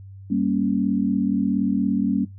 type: chord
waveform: sine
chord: G diminished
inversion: none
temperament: equal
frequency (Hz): 196 / 233.1 / 277.2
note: G3 / Bb3 / Db4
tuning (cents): 0 / 0 / 0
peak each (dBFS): -23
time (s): 0.3-2.25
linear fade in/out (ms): 10
effects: noise-tail reverb RT60 0.2 s tail -20 dB re dry + added 97 Hz sine -38 dBFS peak until 2.38 s